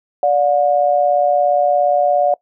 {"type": "tone pair together", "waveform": "sine", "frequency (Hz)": [582.8, 720], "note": ["D5", "F#5"], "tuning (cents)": [-13, -47], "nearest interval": "major third", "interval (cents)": 366, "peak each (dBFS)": -14, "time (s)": [0.23, 2.34], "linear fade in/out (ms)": 2, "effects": ["noise-tail reverb RT60 0.1 s tail -23 dB re dry"]}